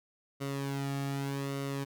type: tone with flanger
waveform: sawtooth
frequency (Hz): 138.59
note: C#3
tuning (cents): 0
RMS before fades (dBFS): -35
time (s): 0.4-1.85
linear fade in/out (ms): 20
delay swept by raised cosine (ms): 1.2 to 2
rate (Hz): 0.84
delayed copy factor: -0.65
effects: none

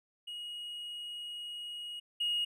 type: tone pair in turn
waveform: triangle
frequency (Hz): 2889 / 2875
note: F#7 / F7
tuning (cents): -42 / +50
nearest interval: unison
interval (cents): 8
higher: first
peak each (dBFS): -38 / -27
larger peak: second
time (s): 0.27-2 / 2.2-2.45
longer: first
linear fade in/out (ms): 10
effects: tanh soft clip ceiling -25 dBFS

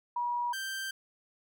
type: tone pair in turn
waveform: sine / sawtooth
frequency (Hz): 963 / 1568.3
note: B5 / G6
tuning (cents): -44 / 0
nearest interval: minor sixth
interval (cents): 844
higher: second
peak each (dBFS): -29 / -31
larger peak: first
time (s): 0.16-0.53 / 0.53-0.91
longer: second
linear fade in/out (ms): 5
effects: none

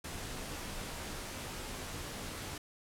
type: noise with comb filter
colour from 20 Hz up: pink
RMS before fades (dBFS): -42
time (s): 0.04-2.58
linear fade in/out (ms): 5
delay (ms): 18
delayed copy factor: -0.5
effects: low-pass 12000 Hz 12 dB/octave

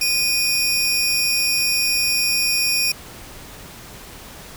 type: tone pair together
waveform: sawtooth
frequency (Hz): 2464 / 5531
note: D#7 / F8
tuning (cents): -17 / -18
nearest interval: octave + major second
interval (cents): 1399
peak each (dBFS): -17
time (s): 0.01-2.92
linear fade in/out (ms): 5
effects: pink hiss -39 dBFS RMS until 4.56 s

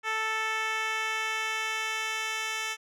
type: tone with band-pass filter sweep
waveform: 10% pulse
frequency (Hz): 440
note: A4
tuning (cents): 0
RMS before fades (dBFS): -31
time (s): 0.03-2.77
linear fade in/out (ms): 50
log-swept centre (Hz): 1800 to 3900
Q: 0.81
effects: none

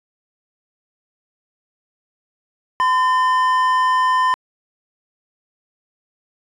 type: tone pair together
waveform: triangle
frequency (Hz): 1018.1 / 1800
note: C6 / A6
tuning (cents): -48 / +39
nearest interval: minor seventh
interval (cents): 987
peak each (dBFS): -12 / -22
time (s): 2.8-4.34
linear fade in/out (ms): 0
effects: resampled to 24000 Hz

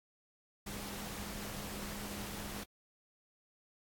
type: tone in noise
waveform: sine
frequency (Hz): 203.2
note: G#3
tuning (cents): -38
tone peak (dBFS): -47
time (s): 0.66-2.64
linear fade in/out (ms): 10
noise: pink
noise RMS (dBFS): -44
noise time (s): 0.66-2.64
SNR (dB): -6
effects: AAC 64 kbps

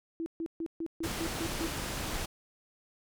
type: tone bursts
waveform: sine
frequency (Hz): 329.6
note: E4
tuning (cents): 0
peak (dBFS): -32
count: 8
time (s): 0.2-1.668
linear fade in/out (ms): 0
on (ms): 61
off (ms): 140
type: low-pass noise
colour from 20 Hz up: pink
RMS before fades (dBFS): -36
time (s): 1.03-2.26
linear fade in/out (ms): 10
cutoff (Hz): 12000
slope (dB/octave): 12
effects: none

